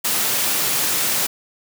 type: high-pass noise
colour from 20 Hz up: white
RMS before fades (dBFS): -20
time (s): 0.04-1.27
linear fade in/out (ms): 10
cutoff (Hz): 110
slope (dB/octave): 48
effects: none